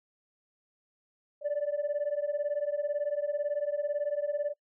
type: beating tone pair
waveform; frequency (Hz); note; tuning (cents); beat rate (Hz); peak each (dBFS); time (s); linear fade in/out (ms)
sine; 575 / 593; D5 / D5; -37 / +17; 18; -30; 1.41-4.54; 50
effects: noise-tail reverb RT60 0.1 s tail -23 dB re dry + tanh soft clip ceiling -24 dBFS